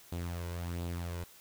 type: tone with flanger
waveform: sawtooth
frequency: 86.4 Hz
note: F2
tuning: 18 cents flat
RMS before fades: -38 dBFS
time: 0.12-1.24 s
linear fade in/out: 5 ms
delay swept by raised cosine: 0.25 to 2.05 ms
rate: 1.4 Hz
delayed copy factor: +0.5
effects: white hiss -57 dBFS RMS until 1.4 s